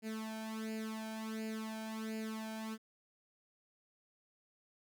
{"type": "tone with flanger", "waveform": "sawtooth", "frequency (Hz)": 220, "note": "A3", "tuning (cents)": 0, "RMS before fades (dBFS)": -42, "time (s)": [0.02, 2.78], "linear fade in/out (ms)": 50, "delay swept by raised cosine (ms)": [0.42, 1.29], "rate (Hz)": 1.4, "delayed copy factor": 0.8, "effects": []}